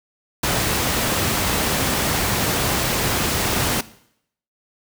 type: noise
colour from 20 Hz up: pink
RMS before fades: -20 dBFS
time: 0.43-3.81 s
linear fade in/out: 5 ms
effects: noise-tail reverb RT60 0.7 s tail -18 dB re dry + high-pass 60 Hz 12 dB/octave